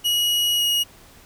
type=tone with pitch glide; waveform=40% pulse; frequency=2905 to 2885 Hz; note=F#7 to F#7; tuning=-32 to -44 cents; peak=-17 dBFS; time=0.04-0.84 s; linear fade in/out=20 ms; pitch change=-12 cents; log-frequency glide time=0.57-0.62 s; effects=pink hiss -49 dBFS RMS until 1.25 s